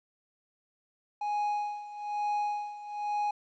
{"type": "tone with tremolo", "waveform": "triangle", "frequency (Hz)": 830.6, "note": "G#5", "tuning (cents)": 0, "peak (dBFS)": -25, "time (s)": [1.21, 3.31], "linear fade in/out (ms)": 5, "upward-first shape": "sine", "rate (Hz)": 1.1, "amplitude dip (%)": 80, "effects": ["resampled to 16000 Hz", "11-bit"]}